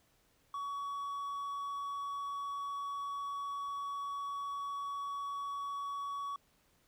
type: tone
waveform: triangle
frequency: 1127 Hz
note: C#6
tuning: 28 cents sharp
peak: -35 dBFS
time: 0.54-6.36 s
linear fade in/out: 2 ms
effects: pink hiss -71 dBFS RMS until 6.87 s